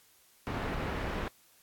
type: low-pass noise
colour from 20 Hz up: pink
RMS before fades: -35 dBFS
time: 0.47-1.28 s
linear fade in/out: 0 ms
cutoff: 2000 Hz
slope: 12 dB/octave
effects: white hiss -63 dBFS RMS until 1.62 s + AAC 64 kbps